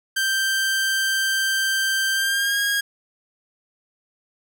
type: tone with pitch glide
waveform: sawtooth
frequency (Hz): 1568 to 1634.6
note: G6 to G#6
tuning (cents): 0 to -28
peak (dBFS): -16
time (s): 0.16-2.81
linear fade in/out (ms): 10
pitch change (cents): +72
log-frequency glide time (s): 2.14-2.59
effects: none